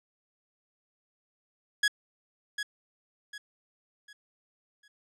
sawtooth tone with echo, 1670 Hz, G#6, 9 cents sharp, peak -18 dBFS, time 1.83-1.88 s, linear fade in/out 5 ms, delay 750 ms, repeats 4, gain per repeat -9 dB, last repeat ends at 4.88 s, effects low-pass 8000 Hz 12 dB/octave

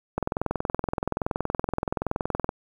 click train, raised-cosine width 1 ms, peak -11 dBFS, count 50, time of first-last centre 0.18-2.491 s, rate 21.2 Hz, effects 8-bit

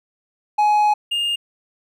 triangle tone pair in turn, 840 / 2825 Hz, G#5 / F7, +19 / +19 cents, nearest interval octave + major sixth, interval 2100 cents, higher second, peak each -11 / -17 dBFS, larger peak first, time 0.58-0.94 / 1.11-1.36 s, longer first, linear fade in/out 10 ms, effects none

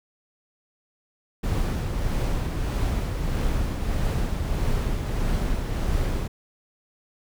brown noise with tremolo, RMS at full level -23 dBFS, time 1.43-6.28 s, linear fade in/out 10 ms, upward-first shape triangle, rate 1.6 Hz, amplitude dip 40%, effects none

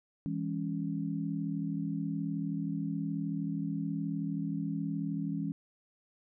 sine chord, C# minor, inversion first, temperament equal with one note detuned, 164.81 / 203.7 / 277.2 Hz, E3 / G#3 / C#4, 0 / -33 / 0 cents, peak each -35 / -37 / -36 dBFS, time 0.26-5.52 s, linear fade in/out 0 ms, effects none

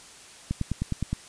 click train, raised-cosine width 5 ms, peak -14 dBFS, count 7, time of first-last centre 0.51-1.13 s, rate 9.68 Hz, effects white hiss -48 dBFS RMS until 1.28 s + resampled to 22050 Hz

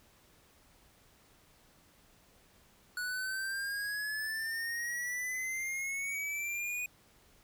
square exponential sweep, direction up, 1465 to 2483 Hz, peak -35 dBFS, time 2.97-6.86 s, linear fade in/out 2 ms, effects pink hiss -64 dBFS RMS until 7.43 s

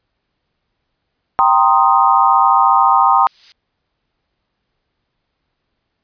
sine chord, C minor seventh, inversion second, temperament equal, 784 / 932.3 / 1046.5 / 1244.5 Hz, G5 / Bb5 / C6 / Eb6, 0 / 0 / 0 / 0 cents, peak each -14 dBFS, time 1.39-3.27 s, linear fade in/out 0 ms
violet noise with exponential growth, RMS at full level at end -26 dBFS, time 2.83-3.52 s, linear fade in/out 0 ms, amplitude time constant 150 ms
effects pink hiss -71 dBFS RMS until 6.03 s + resampled to 11025 Hz

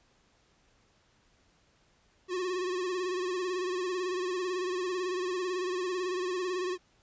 square tone with vibrato, 364.6 Hz, F#4, 25 cents flat, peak -31 dBFS, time 2.28-6.78 s, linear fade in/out 50 ms, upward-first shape sine, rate 18 Hz, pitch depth 59 cents each way, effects pink hiss -67 dBFS RMS until 7.02 s + resampled to 16000 Hz

